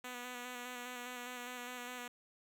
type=tone with vibrato; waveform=5% pulse; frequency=246.9 Hz; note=B3; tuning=in tune; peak=-32 dBFS; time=0.04-2.08 s; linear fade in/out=5 ms; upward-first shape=square; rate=4.9 Hz; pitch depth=19 cents each way; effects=none